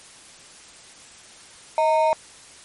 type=ring-modulated tone; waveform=triangle; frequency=776 Hz; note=G5; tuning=18 cents flat; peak=-11 dBFS; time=1.78-2.13 s; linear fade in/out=0 ms; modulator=144 Hz; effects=white hiss -46 dBFS RMS until 2.64 s + MP3 48 kbps